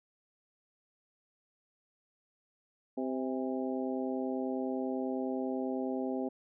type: harmonic tone with a mistuned harmonic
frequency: 130 Hz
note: C3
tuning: 11 cents flat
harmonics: 2 / 3 / 4 / 5 / 6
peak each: -34 / -38 / -40 / -42 / -44 dBFS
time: 2.97-6.29 s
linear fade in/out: 10 ms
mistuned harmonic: 6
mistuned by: +62 cents
effects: none